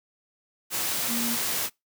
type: tone in noise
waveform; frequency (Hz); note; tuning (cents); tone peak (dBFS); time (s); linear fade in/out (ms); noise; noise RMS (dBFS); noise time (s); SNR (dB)
sine; 234.1; A#3; +8; -29; 1.07-1.38; 50; white; -28; 0.7-1.7; -4
effects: noise-tail reverb RT60 0.2 s tail -25 dB re dry + high-pass 100 Hz 12 dB/octave